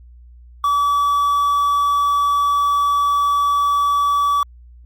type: tone with quantisation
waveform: triangle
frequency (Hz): 1147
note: D6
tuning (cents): -41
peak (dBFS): -12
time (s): 0.64-4.43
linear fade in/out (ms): 2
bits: 7
effects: added 60 Hz sine -40 dBFS peak until 4.85 s + Opus 48 kbps